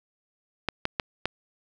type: clicks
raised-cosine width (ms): 0.3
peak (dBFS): -9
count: 4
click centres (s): 0.687 / 0.854 / 0.998 / 1.256
effects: none